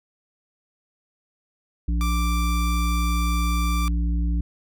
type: harmonic tone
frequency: 58.27 Hz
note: A#1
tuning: in tune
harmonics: 1 / 3 / 5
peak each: -20 / -30 / -34 dBFS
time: 1.88-4.41 s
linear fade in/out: 5 ms
type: tone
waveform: sawtooth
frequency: 1174.7 Hz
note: D6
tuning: in tune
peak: -24 dBFS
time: 2.01-3.88 s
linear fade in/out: 0 ms
effects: none